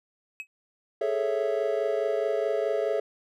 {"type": "tone with exponential decay", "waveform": "triangle", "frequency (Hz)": 2550, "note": "D#7", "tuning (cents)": 42, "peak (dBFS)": -28, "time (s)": [0.4, 0.47], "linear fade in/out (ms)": 0, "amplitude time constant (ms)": 15}
{"type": "chord", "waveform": "triangle", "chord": "A major seventh", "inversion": "third", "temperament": "equal", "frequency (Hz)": [415.3, 440, 554.4, 659.3], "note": ["G#4", "A4", "C#5", "E5"], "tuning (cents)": [0, 0, 0, 0], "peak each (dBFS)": -28, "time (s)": [1.01, 3], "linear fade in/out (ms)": 5}
{"effects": []}